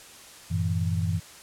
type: tone cluster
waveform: sine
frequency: 93.5 / 112 / 162.6 Hz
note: F#2 / A2 / E3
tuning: +19 / +31 / -23 cents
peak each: -26 / -31 / -28 dBFS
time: 0.5-1.2 s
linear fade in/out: 20 ms
effects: white hiss -47 dBFS RMS until 1.42 s + low-pass 10000 Hz 12 dB/octave